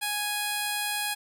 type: tone with notch filter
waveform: 5% pulse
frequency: 830.6 Hz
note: G#5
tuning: in tune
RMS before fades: -30 dBFS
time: 0.01-1.15 s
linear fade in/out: 20 ms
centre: 6100 Hz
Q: 1.4
effects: none